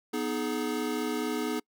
square chord, G# minor, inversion first, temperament equal with one note detuned, 246.9 / 311.1 / 423.1 Hz, B3 / D#4 / G#4, 0 / 0 / +32 cents, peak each -34 dBFS, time 0.13-1.6 s, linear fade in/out 10 ms, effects noise-tail reverb RT60 0.1 s tail -26 dB re dry

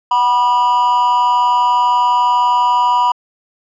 triangle tone with amplitude modulation, 977 Hz, B5, 19 cents flat, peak -5 dBFS, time 0.11-3.12 s, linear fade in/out 5 ms, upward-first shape sine, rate 232 Hz, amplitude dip 70%, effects resampled to 16000 Hz

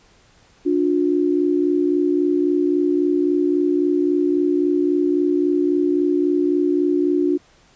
sine tone pair together, 293.7 / 357.4 Hz, D4 / F4, 0 / +40 cents, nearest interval minor third, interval 340 cents, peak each -18 dBFS, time 0.65-7.38 s, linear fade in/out 20 ms, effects pink hiss -54 dBFS RMS until 7.75 s + resampled to 16000 Hz

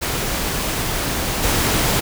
pink noise with level steps, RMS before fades -22 / -18 dBFS, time 0.01-2.01 s, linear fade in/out 20 ms, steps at 1.43 s, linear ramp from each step 5 ms, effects none

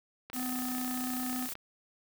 click train, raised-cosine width 0.3 ms, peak -27 dBFS, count 40, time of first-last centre 0.3-1.554 s, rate 31.1 Hz
harmonic tone, 252.4 Hz, B3, 38 cents sharp, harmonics 1 / 3 / 5 / 7, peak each -34 / -44 / -48 / -51 dBFS, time 0.33-1.49 s, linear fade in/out 50 ms
blue noise, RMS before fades -39 dBFS, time 0.33-1.54 s, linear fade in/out 10 ms
effects none

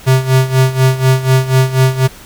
square tone with tremolo, 130.9 Hz, C3, 1 cent sharp, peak -6 dBFS, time 0.06-2.08 s, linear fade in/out 20 ms, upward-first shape sine, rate 4.1 Hz, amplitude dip 80%, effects pink hiss -36 dBFS RMS until 2.25 s

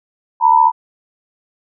sine tone pair together, 903.9 / 978 Hz, A5 / B5, +46 / -17 cents, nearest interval minor second, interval 137 cents, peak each -10 dBFS, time 0.4-0.72 s, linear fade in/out 50 ms, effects none

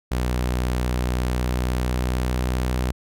sawtooth tone with pitch glide, 61.8 to 62.66 Hz, B1 to B1, +2 to +26 cents, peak -17 dBFS, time 0.11-2.92 s, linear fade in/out 10 ms, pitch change +24 cents, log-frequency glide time 1.07-2.8 s, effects none

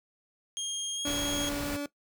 25% pulse tone with pitch glide, 3232 to 3275 Hz, G#7 to G#7, -48 to -25 cents, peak -28 dBFS, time 0.57-1.49 s, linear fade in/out 0 ms, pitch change +23 cents, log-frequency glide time 0.95-1.01 s
30% pulse tone, 287.7 Hz, D4, 36 cents flat, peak -29 dBFS, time 1.05-1.86 s, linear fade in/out 2 ms
pink noise, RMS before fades -37 dBFS, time 1.06-1.77 s, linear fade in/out 10 ms
effects noise-tail reverb RT60 0.1 s tail -18 dB re dry

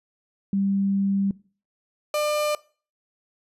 sine / 35% pulse tone pair in turn, 196.9 / 598.6 Hz, G3 / D5, +8 / +33 cents, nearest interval octave + perfect fifth, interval 1925 cents, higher second, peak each -20 dBFS, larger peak neither, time 0.53-1.31 / 2.14-2.55 s, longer first, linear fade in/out 2 ms, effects noise-tail reverb RT60 0.4 s tail -21 dB re dry + resampled to 32000 Hz

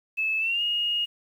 sine tone with pitch glide, 2609 to 2862 Hz, E7 to F7, -18 to +42 cents, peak -23 dBFS, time 0.17-1.06 s, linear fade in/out 20 ms, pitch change +160 cents, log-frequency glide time 0.39-0.62 s, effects 9-bit

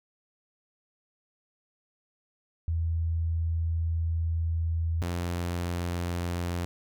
sine / sawtooth tone pair in turn, 82.41 / 87.1 Hz, E2 / F2, 0 / -4 cents, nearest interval minor second, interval 96 cents, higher second, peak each -25 dBFS, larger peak neither, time 2.68-5.02 / 5.02-6.65 s, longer first, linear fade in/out 0 ms, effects none

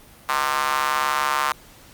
square tone with high-pass filter, 70.1 Hz, C#2, 20 cents sharp, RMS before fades -22 dBFS, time 0.29-1.52 s, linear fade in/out 0 ms, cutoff 1100 Hz, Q 3.4, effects pink hiss -48 dBFS RMS until 1.93 s + Opus 32 kbps

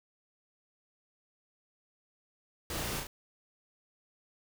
pink noise with echo, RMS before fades -38 dBFS, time 2.7-3 s, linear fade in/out 2 ms, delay 35 ms, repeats 2, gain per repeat -3 dB, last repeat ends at 3.07 s, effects none

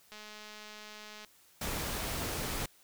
click train, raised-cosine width 0.2 ms, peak -31 dBFS, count 240, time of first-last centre 0.12-1.247 s, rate 212 Hz
pink noise, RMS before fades -36 dBFS, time 1.61-2.66 s, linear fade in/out 5 ms
effects white hiss -63 dBFS RMS until 2.83 s

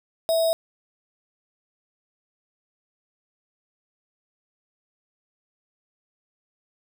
sine tone with sample-and-hold, 655 Hz, E5, 11 cents flat, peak -18 dBFS, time 0.29-0.53 s, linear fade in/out 0 ms, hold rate 4410 Hz, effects none

